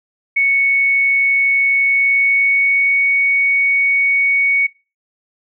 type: tone with pitch glide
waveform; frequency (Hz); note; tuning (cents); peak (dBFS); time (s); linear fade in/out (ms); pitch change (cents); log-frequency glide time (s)
sine; 2217 to 2230; C#7 to C#7; 0 to +10; -11; 0.36-4.67; 10; +10; 1.84-3.05
effects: noise-tail reverb RT60 0.3 s tail -23 dB re dry